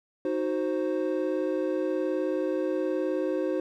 triangle chord, C diminished, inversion first, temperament equal with one note detuned, 311.1 / 370 / 524.8 Hz, Eb4 / Gb4 / C5, 0 / 0 / +5 cents, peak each -28 dBFS, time 0.25-3.6 s, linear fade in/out 2 ms, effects none

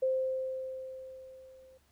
sine tone with level ramp, 522 Hz, C5, 4 cents flat, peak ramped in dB -25 to -55 dBFS, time 0.02-1.78 s, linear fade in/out 10 ms, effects added 70 Hz sine -70 dBFS peak until 1.91 s + pink hiss -70 dBFS RMS until 1.91 s

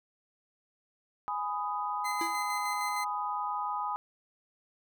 sine chord, G# minor, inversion none, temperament just, 830.6 / 996.7 / 1245.9 Hz, G#5 / B5 / D#6, 0 / +16 / +2 cents, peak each -35 dBFS, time 1.28-3.96 s, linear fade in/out 0 ms
sawtooth tone with tremolo, 2061 Hz, C7, 27 cents flat, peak -31 dBFS, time 2.04-3.05 s, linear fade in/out 20 ms, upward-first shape square, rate 6.5 Hz, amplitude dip 35%
square tone with exponential decay, 333.2 Hz, E4, 19 cents sharp, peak -33 dBFS, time 2.21-2.43 s, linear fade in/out 2 ms, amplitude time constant 46 ms
effects none

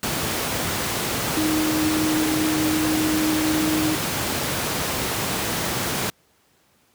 sine tone in noise, 311.1 Hz, D#4, in tune, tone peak -20 dBFS, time 1.37-3.95 s, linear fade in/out 0 ms, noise pink, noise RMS -24 dBFS, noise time 0.03-6.1 s, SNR +1 dB, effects pink hiss -61 dBFS RMS until 6.94 s + high-pass 100 Hz 12 dB/octave

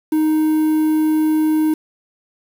triangle tone with quantisation, 311.1 Hz, D#4, in tune, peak -11 dBFS, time 0.12-1.74 s, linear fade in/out 5 ms, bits 6, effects none

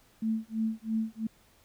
sine tone with tremolo, 221.6 Hz, A3, 13 cents sharp, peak -25 dBFS, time 0.22-1.27 s, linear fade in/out 5 ms, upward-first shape sine, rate 3 Hz, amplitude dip 100%, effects pink hiss -63 dBFS RMS until 1.64 s

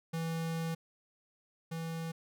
square tone pair in turn, 164.1 / 164.1 Hz, E3 / E3, -8 / -8 cents, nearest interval unison, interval 0 cents, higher neither, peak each -34 / -37 dBFS, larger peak first, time 0.13-0.75 / 1.71-2.12 s, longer first, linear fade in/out 10 ms, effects none

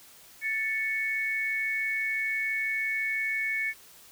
sine tone pair together, 1761.4 / 2217 Hz, A6 / C#7, +1 / 0 cents, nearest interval major third, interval 399 cents, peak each -32 / -28 dBFS, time 0.41-3.74 s, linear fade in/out 50 ms, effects white hiss -53 dBFS RMS until 4.11 s

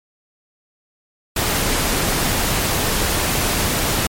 pink noise, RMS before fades -19 dBFS, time 1.36-4.07 s, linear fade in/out 5 ms, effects MP3 64 kbps

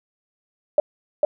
sine tone with echo, 597 Hz, D5, 28 cents sharp, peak -11 dBFS, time 0.78-0.8 s, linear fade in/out 2 ms, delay 450 ms, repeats 1, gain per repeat -2 dB, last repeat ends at 1.25 s, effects none

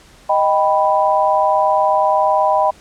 sine chord, Eb augmented, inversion none, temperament equal, 622.3 / 784 / 987.8 Hz, Eb5 / G5 / B5, 0 / 0 / 0 cents, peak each -16 dBFS, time 0.29-2.71 s, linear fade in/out 10 ms, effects pink hiss -46 dBFS RMS until 2.8 s + low-pass 9000 Hz 12 dB/octave

